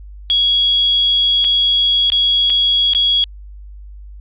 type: tone with dropouts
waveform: sine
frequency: 3329 Hz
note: G#7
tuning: 3 cents sharp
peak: -10 dBFS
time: 0.3-3.24 s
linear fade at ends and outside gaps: 0 ms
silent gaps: 1.443-1.448 / 2.101-2.12 / 2.498-2.502 / 2.935-2.949 s
effects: added 50 Hz sine -32 dBFS peak until 4.2 s + resampled to 8000 Hz